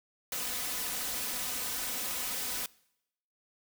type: noise with comb filter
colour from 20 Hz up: white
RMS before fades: -35 dBFS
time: 0.32-2.66 s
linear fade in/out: 2 ms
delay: 4 ms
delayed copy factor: +0.6
effects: noise-tail reverb RT60 0.8 s tail -23 dB re dry

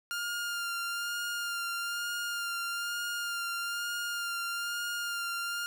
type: tone with vibrato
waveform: sawtooth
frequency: 1404 Hz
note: F6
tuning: 9 cents sharp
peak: -29 dBFS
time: 0.11-5.66 s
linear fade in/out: 0 ms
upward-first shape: sine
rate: 1.1 Hz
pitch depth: 19 cents each way
effects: none

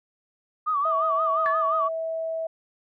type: tone with vibrato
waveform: sine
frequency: 1188 Hz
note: D6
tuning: 20 cents sharp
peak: -21 dBFS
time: 0.66-1.89 s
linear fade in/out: 20 ms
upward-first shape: sine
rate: 5.7 Hz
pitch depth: 110 cents each way
type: tone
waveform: sine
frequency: 650 Hz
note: E5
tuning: 24 cents flat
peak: -26 dBFS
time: 0.85-2.47 s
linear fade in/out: 5 ms
type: tone with exponential decay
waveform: sine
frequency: 1726 Hz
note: A6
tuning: 34 cents flat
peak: -23 dBFS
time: 1.46-1.75 s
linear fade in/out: 0 ms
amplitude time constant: 62 ms
effects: tanh soft clip ceiling -10 dBFS

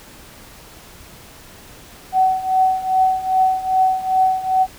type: tone with tremolo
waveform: sine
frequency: 753 Hz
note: F#5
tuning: 30 cents sharp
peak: -10 dBFS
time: 2.12-4.67 s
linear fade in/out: 50 ms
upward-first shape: triangle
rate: 2.5 Hz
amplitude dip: 85%
effects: pink hiss -42 dBFS RMS until 4.78 s

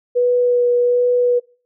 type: tone with vibrato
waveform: sine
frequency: 488.6 Hz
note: B4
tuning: 19 cents flat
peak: -12 dBFS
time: 0.15-1.4 s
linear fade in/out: 20 ms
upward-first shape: sine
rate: 1.3 Hz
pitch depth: 11 cents each way
effects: noise-tail reverb RT60 0.4 s tail -23 dB re dry

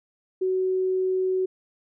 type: tone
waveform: sine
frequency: 373.8 Hz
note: F#4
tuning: 18 cents sharp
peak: -21 dBFS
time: 0.41-1.46 s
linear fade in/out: 10 ms
effects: none

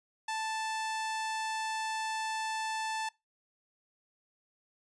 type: tone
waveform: sawtooth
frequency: 880 Hz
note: A5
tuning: in tune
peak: -29 dBFS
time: 0.28-3.09 s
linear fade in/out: 5 ms
effects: noise-tail reverb RT60 0.2 s tail -22 dB re dry + resampled to 22050 Hz

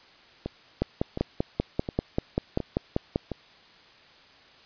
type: two click trains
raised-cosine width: 2 ms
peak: -17 / -10 dBFS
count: 5 / 13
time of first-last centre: 0.46-3.317 / 0.82-3.159 s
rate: 1.4 / 5.13 Hz
effects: white hiss -54 dBFS RMS until 4.65 s + resampled to 11025 Hz

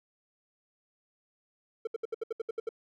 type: tone bursts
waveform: triangle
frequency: 450.3 Hz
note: A4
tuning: 40 cents sharp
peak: -28 dBFS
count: 10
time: 1.85-2.691 s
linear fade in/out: 5 ms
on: 22 ms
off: 69 ms
effects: none

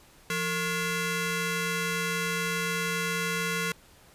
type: ring-modulated tone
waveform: 15% pulse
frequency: 627 Hz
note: D#5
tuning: 13 cents sharp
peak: -18 dBFS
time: 0.3-3.72 s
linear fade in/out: 2 ms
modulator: 799 Hz
effects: pink hiss -56 dBFS RMS until 4.14 s + resampled to 32000 Hz

